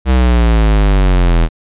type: exponential sweep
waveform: square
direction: down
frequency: 66 to 40.45 Hz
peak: -8 dBFS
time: 0.05-1.49 s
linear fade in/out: 50 ms
effects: resampled to 8000 Hz